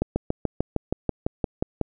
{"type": "slowing click train", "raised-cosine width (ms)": 2, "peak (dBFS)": -9, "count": 12, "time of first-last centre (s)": [0.02, 1.813], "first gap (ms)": 140, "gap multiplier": 1.03, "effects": []}